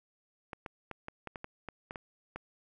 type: clicks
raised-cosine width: 0.5 ms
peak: -25 dBFS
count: 11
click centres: 0.532 / 0.662 / 0.913 / 1.084 / 1.273 / 1.358 / 1.444 / 1.687 / 1.909 / 1.958 / 2.36 s
effects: none